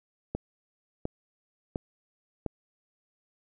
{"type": "click train", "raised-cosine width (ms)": 2, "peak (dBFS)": -17, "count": 4, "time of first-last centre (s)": [0.35, 2.463], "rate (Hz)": 1.42, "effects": []}